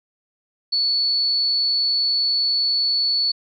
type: tone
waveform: sine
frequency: 4435 Hz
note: C#8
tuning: in tune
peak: -17 dBFS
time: 0.72-3.32 s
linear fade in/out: 10 ms
effects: none